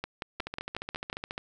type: two click trains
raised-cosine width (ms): 0.3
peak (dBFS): -19 / -17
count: 15 / 7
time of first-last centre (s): 0.4-1.379 / 0.04-1.129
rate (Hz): 14.3 / 5.51
effects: none